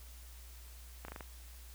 slowing click train, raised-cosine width 0.5 ms, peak -29 dBFS, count 5, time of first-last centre 1.05-1.208 s, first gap 33 ms, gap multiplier 1.12, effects added 60 Hz sine -50 dBFS peak until 1.74 s + white hiss -58 dBFS RMS until 1.74 s

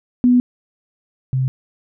sine tone pair in turn, 246.9 / 130.79 Hz, B3 / C3, 0 / 0 cents, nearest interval major seventh, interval 1100 cents, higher first, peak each -9 / -15 dBFS, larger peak first, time 0.24-0.4 / 1.33-1.48 s, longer first, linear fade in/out 0 ms, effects none

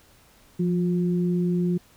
sine tone pair together, 175.07 / 357.5 Hz, F3 / F4, +5 / +41 cents, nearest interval octave, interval 1236 cents, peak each -21 / -28 dBFS, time 0.59-1.78 s, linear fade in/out 10 ms, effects pink hiss -56 dBFS RMS until 1.96 s

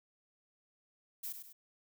violet noise with echo, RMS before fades -41 dBFS, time 1.23-1.33 s, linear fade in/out 10 ms, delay 100 ms, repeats 2, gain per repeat -7 dB, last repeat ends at 1.53 s, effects none

